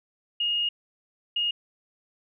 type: tone bursts at uneven times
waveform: sine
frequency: 2857 Hz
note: F7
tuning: 39 cents sharp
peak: -23 dBFS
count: 2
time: 0.4-0.69 / 1.36-1.51 s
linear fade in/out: 5 ms
effects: none